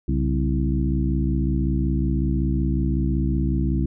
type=harmonic tone with a mistuned harmonic; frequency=65.41 Hz; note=C2; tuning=in tune; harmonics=1 / 2 / 3 / 4 / 5; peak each=-22 / -25 / -27 / -28 / -29 dBFS; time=0.08-3.86 s; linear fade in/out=5 ms; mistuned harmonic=2; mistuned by=+120 cents; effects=none